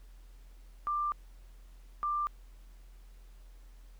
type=tone bursts at uneven times; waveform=sine; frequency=1186 Hz; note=D6; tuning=17 cents sharp; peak=-29 dBFS; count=2; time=0.87-1.12 / 2.03-2.27 s; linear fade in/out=0 ms; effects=added 42 Hz sine -50 dBFS peak until 3.99 s + pink hiss -67 dBFS RMS until 3.99 s